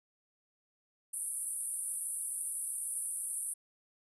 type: band-pass noise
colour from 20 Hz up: pink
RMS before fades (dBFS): -38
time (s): 1.13-3.54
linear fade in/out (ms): 10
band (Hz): 8900 to 11000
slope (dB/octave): 96
effects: none